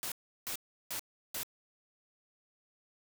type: noise bursts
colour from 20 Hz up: white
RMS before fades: -38 dBFS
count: 4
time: 0.03-1.432 s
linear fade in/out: 0 ms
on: 88 ms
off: 350 ms
effects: none